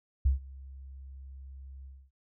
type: tone with ADSR envelope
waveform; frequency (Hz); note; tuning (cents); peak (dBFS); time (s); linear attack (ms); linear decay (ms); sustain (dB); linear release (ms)
sine; 67; C2; +42; -19; 0.25-2.11; 9; 130; -24; 260
effects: none